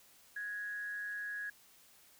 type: tone with amplitude modulation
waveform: sine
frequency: 1664 Hz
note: G#6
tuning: 3 cents sharp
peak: -36 dBFS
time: 0.36-1.5 s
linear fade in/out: 5 ms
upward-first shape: sine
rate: 198 Hz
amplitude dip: 45%
effects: white hiss -63 dBFS RMS until 2.19 s